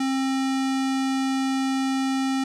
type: tone with low-pass filter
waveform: square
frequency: 266.5 Hz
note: C4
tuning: 32 cents sharp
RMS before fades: -24 dBFS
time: 0-2.44 s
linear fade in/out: 5 ms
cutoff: 7700 Hz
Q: 0.97
effects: none